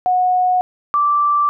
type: tone pair in turn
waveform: sine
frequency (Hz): 731 / 1169.8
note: F#5 / D6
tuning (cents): -21 / -7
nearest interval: minor sixth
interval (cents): 814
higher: second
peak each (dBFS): -12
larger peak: neither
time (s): 0.06-0.61 / 0.94-1.49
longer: neither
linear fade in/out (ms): 0
effects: none